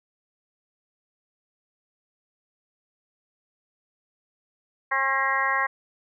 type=harmonic tone with a mistuned harmonic; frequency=270 Hz; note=C#4; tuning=45 cents flat; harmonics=2 / 3 / 4 / 5 / 6 / 7 / 8; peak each=-36 / -31 / -25 / -36 / -29 / -26 / -33 dBFS; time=4.91-5.67 s; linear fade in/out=10 ms; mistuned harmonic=8; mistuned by=-57 cents; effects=none